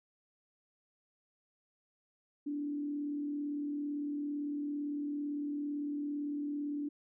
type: tone with frequency modulation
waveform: sine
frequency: 291 Hz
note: D4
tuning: 16 cents flat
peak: -34 dBFS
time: 2.46-6.89 s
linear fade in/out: 10 ms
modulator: 37.8 Hz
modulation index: 0.32
effects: none